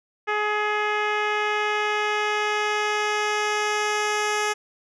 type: tone with low-pass filter sweep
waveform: 10% pulse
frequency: 420.9 Hz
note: G#4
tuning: 23 cents sharp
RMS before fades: -24 dBFS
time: 0.27-4.54 s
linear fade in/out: 20 ms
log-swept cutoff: 2200 to 7500 Hz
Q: 1
effects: none